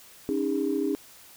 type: chord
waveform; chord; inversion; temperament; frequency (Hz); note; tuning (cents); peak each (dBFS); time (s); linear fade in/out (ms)
sine; C# suspended second; none; equal with one note detuned; 277.2 / 311.1 / 404.9; C#4 / D#4 / G#4; 0 / 0 / -44; -28; 0.29-0.95; 0
effects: tanh soft clip ceiling -15 dBFS + white hiss -51 dBFS RMS until 1.36 s